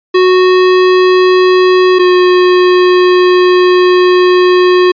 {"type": "tone pair in turn", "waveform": "square", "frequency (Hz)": [368.2, 362.7], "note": ["F#4", "F#4"], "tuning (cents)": [-8, -34], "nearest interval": "unison", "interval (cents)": 26, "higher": "first", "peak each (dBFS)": -5, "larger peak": "neither", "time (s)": [[0.14, 1.99], [1.99, 4.92]], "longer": "second", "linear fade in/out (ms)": 10, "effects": ["resampled to 11025 Hz"]}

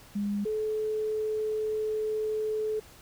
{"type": "tone pair in turn", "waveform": "sine", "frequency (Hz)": [203.7, 431.6], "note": ["G#3", "A4"], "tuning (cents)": [-33, -33], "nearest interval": "octave + minor second", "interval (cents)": 1300, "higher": "second", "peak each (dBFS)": -27, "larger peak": "neither", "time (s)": [[0.15, 0.45], [0.45, 2.8]], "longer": "second", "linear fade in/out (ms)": 10, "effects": ["pink hiss -53 dBFS RMS until 3.01 s"]}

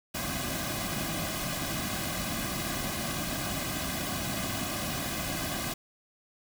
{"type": "noise with comb filter", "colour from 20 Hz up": "pink", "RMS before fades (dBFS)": -33, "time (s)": [0.14, 5.74], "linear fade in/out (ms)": 10, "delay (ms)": 2.2, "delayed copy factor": -0.8, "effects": []}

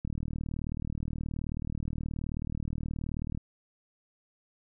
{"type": "click train", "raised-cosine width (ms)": 5, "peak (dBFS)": -22, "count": 130, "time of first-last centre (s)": [0.05, 3.375], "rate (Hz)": 38.8, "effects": []}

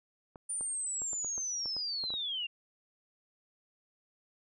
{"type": "clicks", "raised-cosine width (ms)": 1, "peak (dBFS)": -33, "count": 11, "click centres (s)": [0.358, 0.61, 1.019, 1.132, 1.246, 1.38, 1.658, 1.766, 2.039, 2.104, 2.139]}
{"type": "linear sweep", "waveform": "sine", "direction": "down", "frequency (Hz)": [9310, 2737], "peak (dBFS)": -33, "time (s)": [0.49, 2.47], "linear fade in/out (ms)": 10}
{"effects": []}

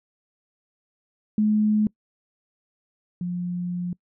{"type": "tone pair in turn", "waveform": "sine", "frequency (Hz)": [212.7, 177.11], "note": ["G#3", "F3"], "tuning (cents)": [42, 25], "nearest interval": "minor third", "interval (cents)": 317, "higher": "first", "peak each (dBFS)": [-17, -25], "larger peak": "first", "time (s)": [[1.38, 1.87], [3.21, 3.93]], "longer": "second", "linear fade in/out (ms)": 2, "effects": ["noise-tail reverb RT60 0.1 s tail -24 dB re dry"]}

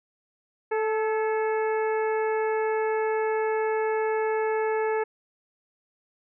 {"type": "harmonic tone with a mistuned harmonic", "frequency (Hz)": 437.9, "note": "A4", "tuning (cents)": -8, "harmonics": [1, 2, 3, 4, 5, 6], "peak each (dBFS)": [-24, -30, -38, -36, -39, -47], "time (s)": [0.71, 5.04], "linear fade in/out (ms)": 10, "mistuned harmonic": 4, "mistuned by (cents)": -44, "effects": []}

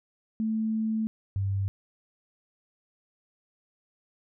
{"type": "tone pair in turn", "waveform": "sine", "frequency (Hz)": [220.1, 98.04], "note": ["A3", "G2"], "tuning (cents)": [1, 1], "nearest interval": "octave + major second", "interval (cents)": 1400, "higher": "first", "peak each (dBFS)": -25, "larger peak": "neither", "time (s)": [[0.4, 1.07], [1.36, 1.68]], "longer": "first", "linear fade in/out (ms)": 0, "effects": []}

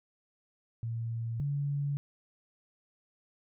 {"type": "tone pair in turn", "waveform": "sine", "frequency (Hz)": [115, 142.49], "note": ["A#2", "C#3"], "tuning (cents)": [-23, 48], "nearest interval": "major third", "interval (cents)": 371, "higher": "second", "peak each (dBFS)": [-32, -29], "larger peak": "second", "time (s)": [[0.83, 1.4], [1.4, 1.97]], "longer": "neither", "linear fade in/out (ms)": 0, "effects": []}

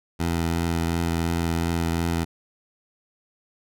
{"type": "tone with vibrato", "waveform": "15% pulse", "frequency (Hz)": 83.8, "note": "E2", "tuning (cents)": 29, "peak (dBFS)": -16, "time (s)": [0.19, 2.25], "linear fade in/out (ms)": 20, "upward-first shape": "sine", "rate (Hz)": 2.8, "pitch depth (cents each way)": 16, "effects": []}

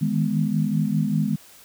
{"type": "chord", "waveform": "sine", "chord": "E major seventh", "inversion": "third", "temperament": "equal with one note detuned", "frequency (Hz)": [155.56, 160.68, 207.7, 246.9], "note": ["D#3", "E3", "G#3", "B3"], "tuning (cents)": [0, -44, 0, 0], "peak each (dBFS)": [-25, -26, -23, -27], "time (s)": [0.01, 1.36], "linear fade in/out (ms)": 10, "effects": ["white hiss -49 dBFS RMS until 1.64 s"]}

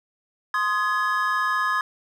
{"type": "chord", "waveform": "triangle", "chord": "Ab major", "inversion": "first", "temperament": "equal with one note detuned", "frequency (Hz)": [1046.5, 1244.5, 1689.3], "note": ["C6", "Eb6", "Ab6"], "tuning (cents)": [0, 0, 29], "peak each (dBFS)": [-24, -23, -23], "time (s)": [0.54, 1.81], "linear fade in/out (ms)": 2, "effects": []}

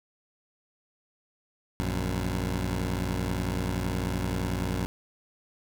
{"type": "tone pair together", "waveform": "15% pulse", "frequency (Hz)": [58.14, 92.5], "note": ["A#1", "F#2"], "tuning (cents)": [-4, 0], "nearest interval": "minor sixth", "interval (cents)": 804, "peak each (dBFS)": -24, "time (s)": [1.8, 4.86], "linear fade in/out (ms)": 0, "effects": []}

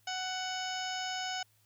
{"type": "harmonic tone", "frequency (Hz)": 744, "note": "F#5", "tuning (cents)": 9, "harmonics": [1, 2, 3, 4, 5, 6, 7, 8, 9], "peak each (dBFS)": [-38, -41, -46, -41, -48, -51, -43, -55, -46], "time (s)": [0.07, 1.43], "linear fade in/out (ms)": 5, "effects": ["added 106 Hz sine -70 dBFS peak until 1.65 s", "white hiss -70 dBFS RMS until 1.65 s"]}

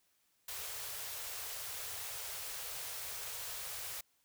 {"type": "band-stop noise", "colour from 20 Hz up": "white", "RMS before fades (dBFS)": -43, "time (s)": [0.48, 4.01], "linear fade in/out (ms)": 5, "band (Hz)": [140, 400], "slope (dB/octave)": 96, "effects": ["white hiss -75 dBFS RMS until 4.24 s"]}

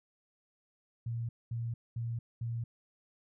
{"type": "tone bursts", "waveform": "sine", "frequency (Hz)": 116.54, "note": "A#2", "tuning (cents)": 0, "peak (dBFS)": -33, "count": 4, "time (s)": [1.06, 2.64], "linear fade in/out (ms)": 5, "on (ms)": 230, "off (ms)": 220, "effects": []}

